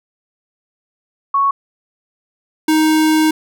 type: tone pair in turn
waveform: sine / square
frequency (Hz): 1108.7 / 312.6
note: C#6 / D#4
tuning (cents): 0 / +8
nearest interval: octave + minor seventh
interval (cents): 2192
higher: first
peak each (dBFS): -11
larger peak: neither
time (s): 1.34-1.51 / 2.68-3.31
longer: second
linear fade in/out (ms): 5
effects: none